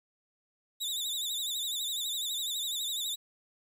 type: tone with vibrato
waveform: sawtooth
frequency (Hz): 3678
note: A#7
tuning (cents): -24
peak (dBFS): -29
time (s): 0.8-3.16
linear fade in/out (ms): 20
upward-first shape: sine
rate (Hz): 12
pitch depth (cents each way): 100
effects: 10-bit